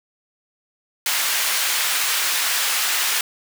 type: high-pass noise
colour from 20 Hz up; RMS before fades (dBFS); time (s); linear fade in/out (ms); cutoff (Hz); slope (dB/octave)
pink; -21; 1.06-3.21; 2; 1500; 12
effects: none